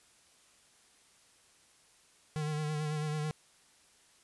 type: tone with vibrato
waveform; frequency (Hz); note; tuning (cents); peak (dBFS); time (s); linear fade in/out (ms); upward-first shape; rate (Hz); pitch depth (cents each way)
square; 152.1; D#3; -39; -33; 2.36-3.31; 0; sine; 9.1; 34
effects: white hiss -64 dBFS RMS until 4.23 s + resampled to 24000 Hz